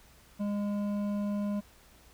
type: tone with hard clipping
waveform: sine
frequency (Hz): 204.6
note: G#3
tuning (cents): -26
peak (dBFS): -31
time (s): 0.39-1.61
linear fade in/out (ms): 20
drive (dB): 9
effects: added 60 Hz sine -62 dBFS peak until 2.13 s + pink hiss -59 dBFS RMS until 2.13 s

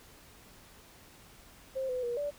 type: tone with pitch steps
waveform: sine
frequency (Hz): 529 / 504 / 478.9 / 580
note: C5 / B4 / A#4 / D5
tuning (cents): +19 / +35 / +47 / -22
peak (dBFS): -31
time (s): 1.75-2.31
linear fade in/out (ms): 20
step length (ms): 140
effects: pink hiss -56 dBFS RMS until 2.38 s

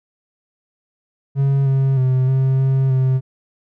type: tone with pitch steps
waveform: triangle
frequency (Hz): 137.7 / 134.9 / 129.3 / 132.7 / 133.7 / 130.7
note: C#3 / C#3 / C3 / C3 / C3 / C3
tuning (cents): -11 / -47 / -20 / +25 / +38 / -1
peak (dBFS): -11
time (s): 1.35-3.21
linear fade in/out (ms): 50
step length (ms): 310
effects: none

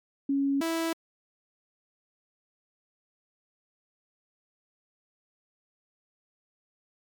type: tone pair in turn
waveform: sine / sawtooth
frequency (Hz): 277.2 / 328.7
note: C#4 / E4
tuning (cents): 0 / -5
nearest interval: minor third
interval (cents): 295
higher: second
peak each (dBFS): -23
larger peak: neither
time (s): 0.29-0.61 / 0.61-0.93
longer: neither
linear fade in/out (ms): 5
effects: MP3 96 kbps

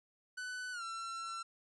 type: tone with pitch glide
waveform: 45% pulse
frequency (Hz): 1497 to 1349.2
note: F#6 to E6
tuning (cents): +20 to +40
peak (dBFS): -40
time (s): 0.37-1.43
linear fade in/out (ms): 10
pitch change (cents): -180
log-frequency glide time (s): 0.72-0.83
effects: resampled to 22050 Hz

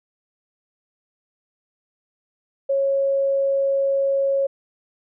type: tone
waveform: sine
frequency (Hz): 549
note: C#5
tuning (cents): -17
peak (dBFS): -17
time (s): 2.69-4.47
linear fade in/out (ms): 10
effects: none

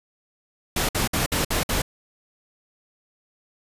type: noise bursts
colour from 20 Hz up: pink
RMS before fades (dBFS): -23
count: 6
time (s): 0.76-1.82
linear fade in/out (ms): 5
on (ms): 130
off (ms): 56
effects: resampled to 32000 Hz

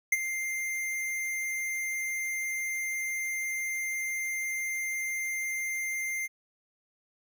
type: tone with ADSR envelope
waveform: square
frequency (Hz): 2098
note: C7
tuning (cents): +4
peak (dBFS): -20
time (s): 0.12-6.28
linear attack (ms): 6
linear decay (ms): 32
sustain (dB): -11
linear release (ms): 28
effects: none

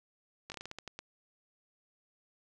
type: slowing click train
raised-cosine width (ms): 0.2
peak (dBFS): -25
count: 10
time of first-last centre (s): 0.5-0.99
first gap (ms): 19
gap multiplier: 1.25
effects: none

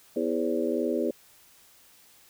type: harmonic tone with a mistuned harmonic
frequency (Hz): 82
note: E2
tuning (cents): -9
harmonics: 3 / 4 / 5 / 6 / 7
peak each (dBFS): -31 / -30 / -30 / -32 / -33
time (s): 0.16-1.11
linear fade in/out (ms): 5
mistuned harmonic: 6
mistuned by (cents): +67
effects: white hiss -57 dBFS RMS until 2.29 s

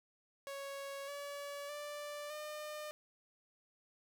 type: tone with pitch steps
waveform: sawtooth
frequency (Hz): 554.4 / 570.6 / 587.4 / 604.6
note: C#5 / C#5 / D5 / D#5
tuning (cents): 0 / +50 / 0 / -50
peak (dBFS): -39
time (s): 0.47-2.91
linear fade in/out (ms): 0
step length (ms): 610
effects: none

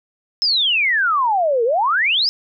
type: exponential two-way sweep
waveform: sine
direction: down then up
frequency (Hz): 5274 to 443.3 to 5274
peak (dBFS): -14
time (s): 0.42-2.29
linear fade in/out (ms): 0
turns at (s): 1.64
effects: none

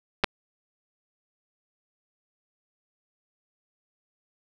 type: clicks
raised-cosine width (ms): 0.3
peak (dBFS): -5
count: 2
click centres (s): 0.238 / 0.243
effects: none

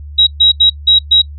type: tone bursts at uneven times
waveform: sine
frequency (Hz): 3839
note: B7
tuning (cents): -50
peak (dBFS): -4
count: 5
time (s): 0.18-0.27 / 0.4-0.52 / 0.6-0.7 / 0.87-0.99 / 1.11-1.22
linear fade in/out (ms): 10
effects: noise-tail reverb RT60 0.1 s tail -25 dB re dry + added 73 Hz sine -26 dBFS peak until 1.38 s

